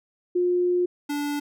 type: tone pair in turn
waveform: sine / square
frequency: 356.4 / 290.4 Hz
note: F4 / D4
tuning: +35 / -19 cents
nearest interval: major third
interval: 354 cents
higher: first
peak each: -19 / -26 dBFS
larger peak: first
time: 0.35-0.86 / 1.09-1.4 s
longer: first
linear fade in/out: 10 ms
effects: none